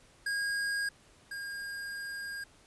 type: tone pair in turn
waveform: square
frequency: 1630 / 1617.8 Hz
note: G#6 / G#6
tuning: -33 / -46 cents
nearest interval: unison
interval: 13 cents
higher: first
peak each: -31 / -38 dBFS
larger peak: first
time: 0.26-0.89 / 1.31-2.44 s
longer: second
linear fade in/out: 5 ms
effects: pink hiss -61 dBFS RMS until 2.66 s + resampled to 24000 Hz